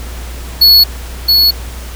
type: tone with echo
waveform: square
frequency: 4387 Hz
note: C#8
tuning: 19 cents flat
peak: -3 dBFS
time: 0.61-0.84 s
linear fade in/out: 10 ms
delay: 670 ms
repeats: 1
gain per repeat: -3 dB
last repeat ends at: 1.51 s
effects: added 60 Hz sine -23 dBFS peak until 1.95 s + pink hiss -31 dBFS RMS until 1.95 s